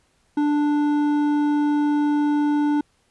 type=tone with hard clipping; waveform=triangle; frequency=294.3 Hz; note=D4; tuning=4 cents sharp; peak=-19 dBFS; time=0.37-2.81 s; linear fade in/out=5 ms; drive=12 dB; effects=pink hiss -64 dBFS RMS until 3.1 s + resampled to 24000 Hz